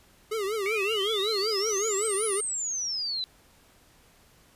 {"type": "tone with vibrato", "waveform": "square", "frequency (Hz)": 415.3, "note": "G#4", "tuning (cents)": 0, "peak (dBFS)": -28, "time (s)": [0.31, 2.41], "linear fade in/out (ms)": 10, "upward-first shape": "triangle", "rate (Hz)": 5.3, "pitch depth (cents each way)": 170}
{"type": "exponential two-way sweep", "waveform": "sine", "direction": "up then down", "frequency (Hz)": [2217, 9956, 3933], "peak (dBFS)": -28, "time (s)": [0.66, 3.24], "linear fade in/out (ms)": 0, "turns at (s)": 2.27}
{"effects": ["pink hiss -59 dBFS RMS until 4.55 s", "resampled to 32000 Hz"]}